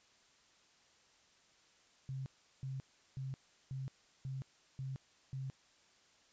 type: tone bursts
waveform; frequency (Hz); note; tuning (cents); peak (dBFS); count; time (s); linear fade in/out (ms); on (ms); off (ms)
sine; 133.3; C3; +33; -39; 7; 2.09-5.5; 0; 170; 370
effects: white hiss -68 dBFS RMS until 6.32 s + resampled to 16000 Hz